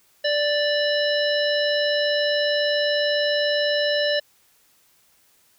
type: harmonic tone with a mistuned harmonic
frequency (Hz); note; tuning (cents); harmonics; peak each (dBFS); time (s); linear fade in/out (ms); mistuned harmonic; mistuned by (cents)
587.3; D5; 0; 1 / 3 / 5 / 7 / 9; -21 / -26 / -28 / -29 / -31; 0.24-4.2; 10; 7; -49
effects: white hiss -60 dBFS RMS until 5.58 s